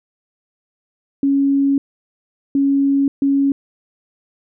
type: tone bursts at uneven times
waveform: sine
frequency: 277.2 Hz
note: C#4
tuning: in tune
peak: -12 dBFS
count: 3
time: 1.23-1.78 / 2.55-3.08 / 3.22-3.52 s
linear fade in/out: 2 ms
effects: none